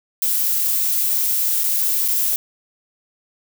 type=noise with dropouts; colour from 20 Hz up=violet; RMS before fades=-19 dBFS; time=0.22-2.36 s; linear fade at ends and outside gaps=1 ms; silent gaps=1.636-1.64 / 2.08-2.084 s; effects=none